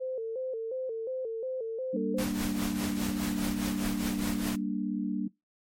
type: tone with vibrato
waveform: sine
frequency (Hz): 482.8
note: B4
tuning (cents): -39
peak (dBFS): -31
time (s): 0-2.24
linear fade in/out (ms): 20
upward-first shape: square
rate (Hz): 2.8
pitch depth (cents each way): 120
type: chord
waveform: sine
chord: G minor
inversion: none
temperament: equal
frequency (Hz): 196 / 233.1 / 293.7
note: G3 / Bb3 / D4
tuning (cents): 0 / 0 / 0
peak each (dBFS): -33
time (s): 1.93-5.28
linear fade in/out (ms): 10
type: noise with tremolo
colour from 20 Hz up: pink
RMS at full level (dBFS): -34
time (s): 2.18-4.56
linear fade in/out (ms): 5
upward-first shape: triangle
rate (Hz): 4.9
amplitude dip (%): 70
effects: noise-tail reverb RT60 0.2 s tail -22 dB re dry + MP3 64 kbps